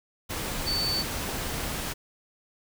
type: tone in noise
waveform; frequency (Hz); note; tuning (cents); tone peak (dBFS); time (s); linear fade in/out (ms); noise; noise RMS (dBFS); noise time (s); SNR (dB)
sine; 4519; C#8; +33; -26; 0.66-1.03; 20; pink; -32; 0.29-1.94; +3
effects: none